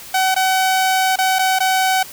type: tone with dropouts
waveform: sawtooth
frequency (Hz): 756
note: F#5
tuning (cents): +37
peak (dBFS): -10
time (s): 0.14-2.03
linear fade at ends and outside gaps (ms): 5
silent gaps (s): 0.345-0.362 / 1.159-1.186 / 1.387-1.391 / 1.589-1.603
effects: white hiss -36 dBFS RMS until 2.12 s